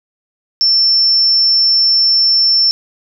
sine tone, 5380 Hz, E8, 34 cents sharp, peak -8 dBFS, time 0.61-2.71 s, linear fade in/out 0 ms, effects none

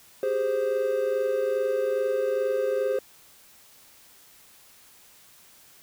triangle tone cluster, 390.9 / 413.3 / 523 Hz, G4 / G#4 / C5, -5 / -8 / -1 cents, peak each -31 / -26 / -23 dBFS, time 0.23-2.99 s, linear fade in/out 2 ms, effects white hiss -54 dBFS RMS until 5.82 s

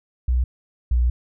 sine tone pair in turn, 62 / 60.51 Hz, B1 / B1, +7 / -35 cents, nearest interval unison, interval 42 cents, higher first, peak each -16 / -15 dBFS, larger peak second, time 0.28-0.44 / 0.91-1.1 s, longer second, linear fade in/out 5 ms, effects none

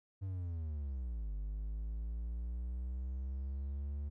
triangle linear two-way sweep, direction down then up, 98 to 49.53 to 72.6 Hz, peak -35 dBFS, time 0.21-4.1 s, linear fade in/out 20 ms, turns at 1.33 s, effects none

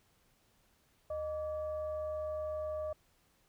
sine tone with frequency modulation, 616 Hz, D#5, 17 cents flat, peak -35 dBFS, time 1.1-2.93 s, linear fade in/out 5 ms, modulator 540 Hz, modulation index 0.42, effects pink hiss -71 dBFS RMS until 3.48 s

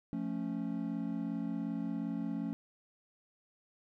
triangle chord, F augmented, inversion none, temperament equal, 174.61 / 220 / 277.2 Hz, F3 / A3 / C#4, 0 / 0 / 0 cents, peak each -38 / -36 / -36 dBFS, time 0.13-2.53 s, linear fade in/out 0 ms, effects none

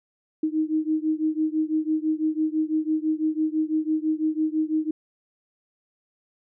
sine beating tone pair, 310 / 316 Hz, D#4 / D#4, -6 / +27 cents, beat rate 6 Hz, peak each -24 / -25 dBFS, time 0.43-4.91 s, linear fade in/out 5 ms, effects none

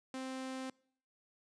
sawtooth tone, 261.6 Hz, C4, in tune, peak -36 dBFS, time 0.14-0.7 s, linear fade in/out 2 ms, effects noise-tail reverb RT60 0.6 s tail -25 dB re dry + resampled to 22050 Hz

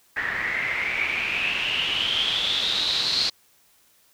white noise with low-pass filter sweep, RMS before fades -25 dBFS, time 0.16-3.3 s, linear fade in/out 10 ms, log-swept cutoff 1800 to 4400 Hz, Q 9.4, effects white hiss -60 dBFS RMS until 4.13 s

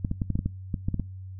clicks, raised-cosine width 5 ms, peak -14 dBFS, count 11, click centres 0.048 / 0.114 / 0.218 / 0.303 / 0.355 / 0.391 / 0.46 / 0.742 / 0.885 / 0.943 / 0.997 s, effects noise-tail reverb RT60 0.3 s tail -22 dB re dry + added 94 Hz sine -37 dBFS peak until 1.39 s

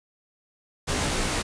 pink noise with comb filter, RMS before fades -26 dBFS, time 0.87-1.43 s, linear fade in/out 20 ms, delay 18 ms, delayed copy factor -0.8, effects resampled to 22050 Hz

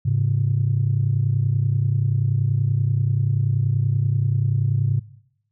sine tone pair together, 105.8 / 136.22 Hz, G#2 / C#3, +33 / -30 cents, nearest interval major third, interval 437 cents, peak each -19 dBFS, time 0.05-5 s, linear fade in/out 10 ms, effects noise-tail reverb RT60 0.8 s tail -20 dB re dry + tanh soft clip ceiling -10 dBFS

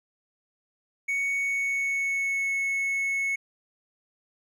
triangle tone with pitch glide, 2227 to 2198 Hz, C#7 to C#7, +7 to -15 cents, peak -23 dBFS, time 1.08-3.36 s, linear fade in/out 10 ms, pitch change -22 cents, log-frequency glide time 1.35-2.53 s, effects none

